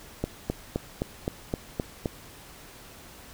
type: click train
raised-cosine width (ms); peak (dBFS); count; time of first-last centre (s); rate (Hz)
2; -13; 8; 0.24-2.058; 3.85
effects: pink hiss -48 dBFS RMS until 3.33 s